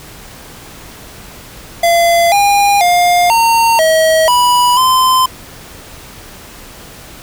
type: tone with pitch steps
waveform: square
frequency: 682 / 809 / 706 / 917 / 639 / 981 / 1031 Hz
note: F5 / G#5 / F5 / A#5 / D#5 / B5 / C6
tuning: -41 / -46 / +19 / -29 / +46 / -12 / -26 cents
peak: -8 dBFS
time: 1.83-5.26 s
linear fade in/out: 5 ms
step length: 490 ms
effects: pink hiss -34 dBFS RMS until 7.22 s